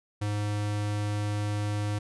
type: tone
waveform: square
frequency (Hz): 104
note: G#2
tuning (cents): +3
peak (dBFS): -28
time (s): 0.21-1.99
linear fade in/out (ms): 10
effects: resampled to 24000 Hz